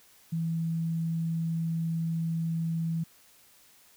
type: tone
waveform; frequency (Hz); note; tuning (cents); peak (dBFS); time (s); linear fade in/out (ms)
sine; 164.4; E3; -4; -27; 0.32-3.04; 10
effects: white hiss -59 dBFS RMS until 3.96 s